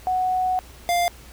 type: tone pair in turn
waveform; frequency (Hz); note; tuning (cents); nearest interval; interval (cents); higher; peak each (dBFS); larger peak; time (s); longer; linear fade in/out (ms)
sine / square; 740 / 698.5; F#5 / F5; 0 / 0; minor second; 100; first; -19; neither; 0.07-0.59 / 0.89-1.08; first; 0
effects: added 60 Hz sine -45 dBFS peak until 1.32 s + pink hiss -47 dBFS RMS until 1.32 s